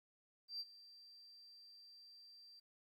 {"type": "tone with ADSR envelope", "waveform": "sine", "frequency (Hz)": 4699, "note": "D8", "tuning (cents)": 0, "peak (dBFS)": -39, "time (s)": [0.48, 2.6], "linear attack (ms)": 120, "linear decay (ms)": 39, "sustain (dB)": -19, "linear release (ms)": 10, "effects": ["tanh soft clip ceiling -39 dBFS", "13-bit"]}